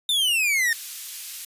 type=exponential sweep; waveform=45% pulse; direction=down; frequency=3641 to 1800 Hz; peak=-19 dBFS; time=0.09-0.73 s; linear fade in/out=2 ms
type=high-pass noise; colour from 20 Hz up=white; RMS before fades=-35 dBFS; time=0.72-1.45 s; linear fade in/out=5 ms; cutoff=2600 Hz; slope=12 dB/octave
effects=resampled to 32000 Hz